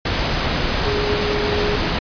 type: tone in noise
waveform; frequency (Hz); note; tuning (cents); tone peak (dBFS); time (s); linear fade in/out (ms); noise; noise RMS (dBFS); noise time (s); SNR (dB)
sine; 415.3; G#4; 0; -21; 0.85-1.76; 5; pink; -20; 0.05-1.99; -4
effects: resampled to 11025 Hz